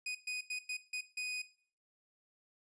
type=tone bursts at uneven times; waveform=sawtooth; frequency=2489 Hz; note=D#7; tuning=in tune; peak=-33 dBFS; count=6; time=0.06-0.15 / 0.27-0.41 / 0.5-0.59 / 0.69-0.77 / 0.93-1.01 / 1.17-1.42 s; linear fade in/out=5 ms; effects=noise-tail reverb RT60 0.5 s tail -17 dB re dry + resampled to 22050 Hz